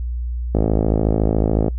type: click train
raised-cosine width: 2 ms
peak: -4 dBFS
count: 62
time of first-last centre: 0.55-1.682 s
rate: 53.9 Hz
effects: noise-tail reverb RT60 0.1 s tail -23 dB re dry + added 60 Hz sine -21 dBFS peak until 1.78 s